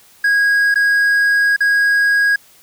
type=tone with dropouts; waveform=triangle; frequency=1645 Hz; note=G#6; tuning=17 cents flat; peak=-9 dBFS; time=0.24-2.36 s; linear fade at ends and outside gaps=5 ms; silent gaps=0.743-0.756 / 1.564-1.605 s; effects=white hiss -48 dBFS RMS until 2.62 s